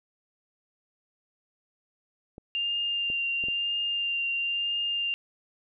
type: clicks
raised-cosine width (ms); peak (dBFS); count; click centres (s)
2; -29; 4; 2.381 / 3.101 / 3.439 / 3.485
type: tone with vibrato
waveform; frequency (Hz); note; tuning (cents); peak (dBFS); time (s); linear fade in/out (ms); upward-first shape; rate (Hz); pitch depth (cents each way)
sine; 2794; F7; 0; -26; 2.55-5.14; 0; triangle; 1; 17
effects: none